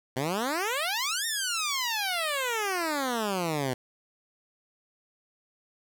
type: exponential two-way sweep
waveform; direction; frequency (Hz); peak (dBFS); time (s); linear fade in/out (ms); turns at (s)
10% pulse; up then down; 123.47 to 1864.7 to 123.47; -19; 0.16-3.74; 10; 1.26
effects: none